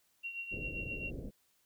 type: tone with tremolo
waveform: sine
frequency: 2747 Hz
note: F7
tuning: 29 cents flat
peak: -36 dBFS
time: 0.23-1.11 s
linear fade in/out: 20 ms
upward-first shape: triangle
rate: 7.6 Hz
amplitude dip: 70%
type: low-pass noise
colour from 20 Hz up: pink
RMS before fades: -43 dBFS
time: 0.51-1.31 s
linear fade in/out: 20 ms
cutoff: 560 Hz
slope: 48 dB/octave
effects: white hiss -73 dBFS RMS until 1.65 s